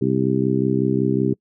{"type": "harmonic tone", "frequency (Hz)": 65.4, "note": "C2", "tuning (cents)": 0, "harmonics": [2, 3, 4, 5, 6], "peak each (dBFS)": [-23, -23, -23, -23, -23], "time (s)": [0.01, 1.34], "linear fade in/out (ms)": 10, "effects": ["noise-tail reverb RT60 0.1 s tail -26 dB re dry"]}